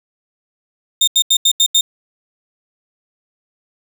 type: tone bursts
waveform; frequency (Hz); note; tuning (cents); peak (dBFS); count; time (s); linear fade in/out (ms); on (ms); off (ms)
30% pulse; 3641; A#7; -41; -7; 6; 1.01-1.81; 5; 65; 82
effects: none